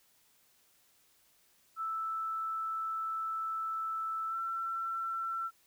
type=tone with pitch glide; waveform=sine; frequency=1318.5 to 1344.7 Hz; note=E6 to E6; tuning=0 to +34 cents; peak=-33 dBFS; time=1.76-5.51 s; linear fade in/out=50 ms; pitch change=+34 cents; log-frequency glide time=4.28-4.36 s; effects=white hiss -68 dBFS RMS until 5.66 s